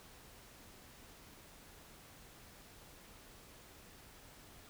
silence, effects pink hiss -58 dBFS RMS until 4.69 s

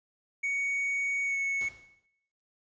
triangle tone with pitch glide, 2235 to 2207 Hz, C#7 to C#7, +14 to -8 cents, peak -26 dBFS, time 0.43-1.69 s, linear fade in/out 10 ms, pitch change -22 cents, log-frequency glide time 1.25-1.36 s
pink noise with exponential decay, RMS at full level -46 dBFS, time 1.61-2.06 s, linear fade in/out 0 ms, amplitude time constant 97 ms
effects noise-tail reverb RT60 0.9 s tail -21 dB re dry + resampled to 16000 Hz

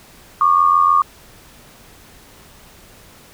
sine tone pair together, 1111.3 / 1198 Hz, C#6 / D6, +4 / +34 cents, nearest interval minor second, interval 130 cents, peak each -13 dBFS, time 0.41-1.02 s, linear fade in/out 2 ms, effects pink hiss -45 dBFS RMS until 3.33 s

